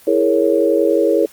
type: chord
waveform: sine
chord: A# half-diminished seventh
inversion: second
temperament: equal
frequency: 329.6 / 415.3 / 466.2 / 554.4 Hz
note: E4 / G#4 / A#4 / C#5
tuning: 0 / 0 / 0 / 0 cents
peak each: -17 dBFS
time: 0.07-1.26 s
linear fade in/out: 5 ms
effects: white hiss -45 dBFS RMS until 1.32 s + Opus 32 kbps